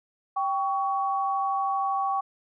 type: tone pair together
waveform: sine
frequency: 784 / 1121.8 Hz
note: G5 / C#6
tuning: 0 / +20 cents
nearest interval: tritone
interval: 620 cents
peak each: -26 / -27 dBFS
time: 0.36-2.21 s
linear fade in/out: 10 ms
effects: none